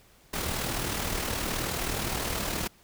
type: noise with amplitude modulation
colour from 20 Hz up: pink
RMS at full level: -29 dBFS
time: 0.33-2.68 s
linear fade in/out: 10 ms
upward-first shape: sine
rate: 39.1 Hz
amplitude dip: 45%
effects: pink hiss -59 dBFS RMS until 2.83 s